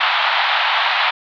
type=band-pass noise; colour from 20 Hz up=pink; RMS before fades=-17 dBFS; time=0-1.11 s; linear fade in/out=10 ms; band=730 to 3900 Hz; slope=48 dB/octave; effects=none